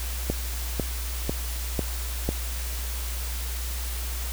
click train, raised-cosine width 2 ms, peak -11 dBFS, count 5, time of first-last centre 0.3-2.29 s, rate 2.01 Hz, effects added 60 Hz sine -29 dBFS peak until 4.32 s + white hiss -36 dBFS RMS until 4.32 s

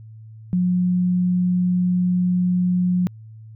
sine tone, 180 Hz, F#3, 47 cents flat, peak -16 dBFS, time 0.53-3.07 s, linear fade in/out 0 ms, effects added 110 Hz sine -38 dBFS peak until 3.55 s

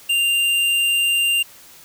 sine tone with tanh clipping, 2789 Hz, F7, 3 cents flat, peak -17 dBFS, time 0.09-1.43 s, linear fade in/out 10 ms, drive 15 dB, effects white hiss -45 dBFS RMS until 1.84 s

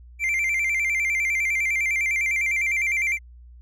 triangle tone with vibrato, 2217 Hz, C#7, in tune, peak -19 dBFS, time 0.19-3.19 s, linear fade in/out 50 ms, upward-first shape square, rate 9.9 Hz, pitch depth 94 cents each way, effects added 60 Hz sine -43 dBFS peak until 3.61 s

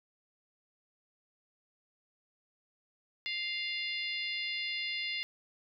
harmonic tone, 699 Hz, F5, 1 cent sharp, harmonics 3 / 4 / 5 / 6 / 7, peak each -37 / -39 / -41 / -43 / -44 dBFS, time 3.26-5.23 s, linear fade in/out 0 ms, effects none

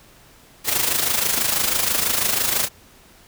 white noise with amplitude modulation, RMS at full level -18 dBFS, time 0.64-2.69 s, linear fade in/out 50 ms, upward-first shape sine, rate 26.1 Hz, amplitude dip 60%, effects pink hiss -50 dBFS RMS until 3.27 s

